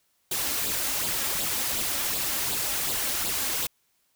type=noise with flanger; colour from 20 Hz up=white; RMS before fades=-28 dBFS; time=0.31-3.67 s; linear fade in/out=5 ms; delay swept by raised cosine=0.24 to 3.74 ms; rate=2.7 Hz; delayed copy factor=+0.55; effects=white hiss -70 dBFS RMS until 4.15 s